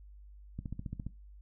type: click train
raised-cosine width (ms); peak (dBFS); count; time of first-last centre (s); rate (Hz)
5; -26; 8; 0.59-1.066; 14.7
effects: noise-tail reverb RT60 0.2 s tail -17 dB re dry + added 50 Hz sine -50 dBFS peak until 1.41 s